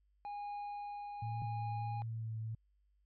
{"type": "tone with tremolo", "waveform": "triangle", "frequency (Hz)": 820, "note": "G#5", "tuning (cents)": -22, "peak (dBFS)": -38, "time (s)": [0.25, 2.02], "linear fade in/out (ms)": 0, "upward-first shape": "triangle", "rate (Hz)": 0.86, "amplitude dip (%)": 30}
{"type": "tone with vibrato", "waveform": "sine", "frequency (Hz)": 112.2, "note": "A2", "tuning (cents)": 34, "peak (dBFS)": -38, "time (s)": [1.22, 2.55], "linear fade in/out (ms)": 5, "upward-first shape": "triangle", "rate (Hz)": 1.5, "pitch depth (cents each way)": 24}
{"type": "tone with exponential decay", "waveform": "sine", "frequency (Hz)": 135.7, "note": "C#3", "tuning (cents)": -36, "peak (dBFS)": -35, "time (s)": [1.42, 1.49], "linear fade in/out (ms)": 0, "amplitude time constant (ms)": 15}
{"effects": ["added 50 Hz sine -70 dBFS peak until 3.05 s", "resampled to 11025 Hz"]}